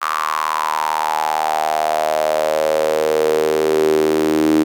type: tone with high-pass filter sweep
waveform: sawtooth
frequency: 77.78 Hz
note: D#2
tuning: in tune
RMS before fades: -17 dBFS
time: 0.01-4.64 s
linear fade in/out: 20 ms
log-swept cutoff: 1200 to 310 Hz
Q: 7.4
effects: none